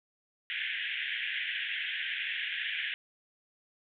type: band-pass noise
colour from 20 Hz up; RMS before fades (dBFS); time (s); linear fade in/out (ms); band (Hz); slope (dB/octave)
pink; -35; 0.5-2.94; 0; 1600 to 3400; 96
effects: none